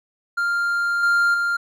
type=tone with level steps; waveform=triangle; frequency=1396.9 Hz; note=F6; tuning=in tune; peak=-17 / -13 / -17 dBFS; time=0.37-1.57 s; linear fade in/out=10 ms; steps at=1.03 / 1.34 s; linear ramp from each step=2 ms; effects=none